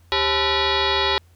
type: tone with frequency modulation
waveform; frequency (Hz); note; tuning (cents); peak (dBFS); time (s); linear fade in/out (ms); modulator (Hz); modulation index
sine; 1480; F#6; 0; -17; 0.12-1.18; 0; 469; 5.9
effects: added 86 Hz sine -50 dBFS peak until 1.35 s + pink hiss -61 dBFS RMS until 1.35 s